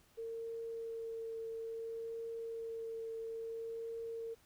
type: tone with vibrato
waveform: sine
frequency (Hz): 454.9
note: A#4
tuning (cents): -42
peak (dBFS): -40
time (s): 0.17-4.35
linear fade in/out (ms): 20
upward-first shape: triangle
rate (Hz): 0.59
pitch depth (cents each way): 13
effects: pink hiss -68 dBFS RMS until 4.45 s